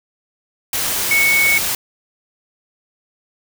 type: tone in noise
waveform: sine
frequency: 2217 Hz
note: C#7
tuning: in tune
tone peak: -12 dBFS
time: 1.11-1.58 s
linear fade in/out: 2 ms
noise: white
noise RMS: -20 dBFS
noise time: 0.73-1.75 s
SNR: +5 dB
effects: none